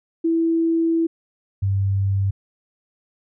sine tone pair in turn, 329.6 / 97.99 Hz, E4 / G2, 0 / 0 cents, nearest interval octave + major sixth, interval 2100 cents, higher first, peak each -16 / -17 dBFS, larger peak first, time 0.24-1.07 / 1.62-2.31 s, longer first, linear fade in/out 10 ms, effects none

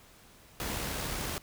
pink noise with amplitude modulation, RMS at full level -34 dBFS, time 0.6-1.38 s, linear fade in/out 0 ms, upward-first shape sine, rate 70.7 Hz, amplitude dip 30%, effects pink hiss -57 dBFS RMS until 1.42 s

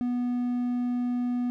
triangle tone, 245.1 Hz, B3, 13 cents flat, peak -23 dBFS, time 0.01-1.5 s, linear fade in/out 0 ms, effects none

